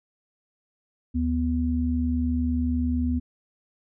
sine tone pair together, 75.6 / 246.9 Hz, D#2 / B3, -49 / 0 cents, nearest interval octave + minor sixth, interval 2049 cents, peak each -25 / -24 dBFS, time 1.14-3.2 s, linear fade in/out 20 ms, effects none

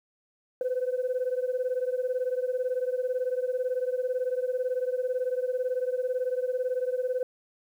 sine beating tone pair, 499.2 / 517.2 Hz, B4 / C5, +19 / -20 cents, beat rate 18 Hz, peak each -27 / -29 dBFS, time 0.61-7.23 s, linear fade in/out 2 ms, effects tanh soft clip ceiling -21 dBFS + 10-bit

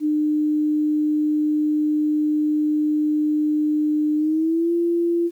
sine tone with pitch glide, 302.4 to 341.4 Hz, D#4 to F4, -49 to -39 cents, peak -17 dBFS, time 0-5.31 s, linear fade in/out 50 ms, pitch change +210 cents, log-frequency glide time 4.17-4.72 s, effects 9-bit

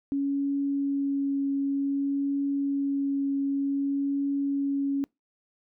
sine tone with vibrato, 278.5 Hz, C#4, 8 cents sharp, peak -24 dBFS, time 0.12-5.04 s, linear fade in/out 0 ms, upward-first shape triangle, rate 0.54 Hz, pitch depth 10 cents each way, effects noise-tail reverb RT60 0.2 s tail -26 dB re dry

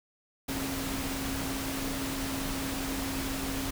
sine tone in noise, 270 Hz, C#4, 45 cents flat, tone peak -35 dBFS, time 0.48-3.71 s, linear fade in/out 10 ms, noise pink, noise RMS -35 dBFS, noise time 0.48-3.71 s, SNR -3 dB, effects none

